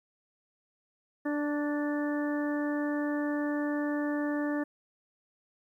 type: harmonic tone with a mistuned harmonic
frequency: 293.7 Hz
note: D4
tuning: in tune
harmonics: 1 / 2 / 3 / 4 / 5 / 6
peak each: -29 / -36 / -43 / -44 / -46 / -40 dBFS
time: 1.25-4.64 s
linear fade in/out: 10 ms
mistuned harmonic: 4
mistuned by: -18 cents
effects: 11-bit